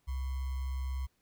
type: tone with sample-and-hold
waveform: sine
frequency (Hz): 65.8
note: C2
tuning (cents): +10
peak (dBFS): -32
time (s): 0.07-1.07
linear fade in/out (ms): 20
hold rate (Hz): 1050
effects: pink hiss -75 dBFS RMS until 1.21 s